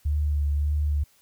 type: tone with vibrato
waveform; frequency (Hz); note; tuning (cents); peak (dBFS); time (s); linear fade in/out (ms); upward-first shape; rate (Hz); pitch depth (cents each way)
sine; 73.42; D2; 0; -21; 0.05-1.04; 10; sine; 1.7; 26
effects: white hiss -61 dBFS RMS until 1.21 s